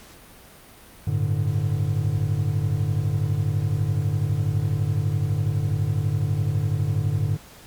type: chord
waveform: triangle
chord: G suspended second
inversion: none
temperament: equal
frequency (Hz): 98 / 110 / 146.83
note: G2 / A2 / D3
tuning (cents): 0 / 0 / 0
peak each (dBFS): -23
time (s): 1.07-7.37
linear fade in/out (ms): 5
effects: pink hiss -47 dBFS RMS until 7.66 s + Opus 48 kbps